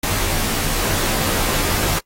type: noise with comb filter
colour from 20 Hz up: pink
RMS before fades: -20 dBFS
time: 0.03-1.99 s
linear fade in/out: 5 ms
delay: 16 ms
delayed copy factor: -0.9
effects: noise-tail reverb RT60 0.1 s tail -20 dB re dry + AAC 48 kbps